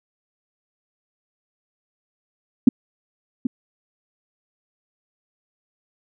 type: tone with echo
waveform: sine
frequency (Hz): 250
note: B3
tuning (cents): +21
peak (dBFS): -5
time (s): 2.67-2.69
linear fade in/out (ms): 5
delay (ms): 780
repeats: 1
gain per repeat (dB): -12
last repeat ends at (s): 3.47
effects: none